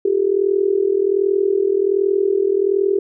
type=tone with amplitude modulation; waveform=sine; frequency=394.1 Hz; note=G4; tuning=9 cents sharp; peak=-10 dBFS; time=0.05-2.99 s; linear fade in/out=5 ms; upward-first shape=sine; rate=41.3 Hz; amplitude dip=85%; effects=none